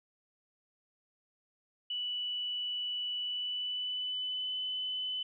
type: tone with pitch glide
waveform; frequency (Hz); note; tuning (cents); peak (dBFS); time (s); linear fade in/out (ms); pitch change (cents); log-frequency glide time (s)
sine; 2960 to 3015; F#7 to F#7; 0 to +32; -33; 1.9-5.23; 5; +32; 3.19-4.54
effects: none